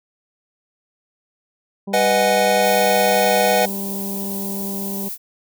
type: harmonic tone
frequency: 197.4 Hz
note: G3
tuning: 12 cents sharp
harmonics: 1 / 2 / 3 / 4 / 5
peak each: -26 / -33 / -39 / -42 / -44 dBFS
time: 1.87-5.09 s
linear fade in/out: 10 ms
type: chord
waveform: square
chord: G# minor seventh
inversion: first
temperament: equal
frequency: 493.9 / 622.3 / 740 / 830.6 Hz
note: B4 / D#5 / F#5 / G#5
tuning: 0 / 0 / 0 / 0 cents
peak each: -20 / -20 / -20 / -24 dBFS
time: 1.93-3.66 s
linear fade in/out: 10 ms
type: clicks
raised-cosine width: 0.5 ms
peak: -27 dBFS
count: 2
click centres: 2.572 / 2.575 s
type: noise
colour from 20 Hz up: violet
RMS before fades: -29 dBFS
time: 2.61-5.18 s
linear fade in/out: 50 ms
effects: none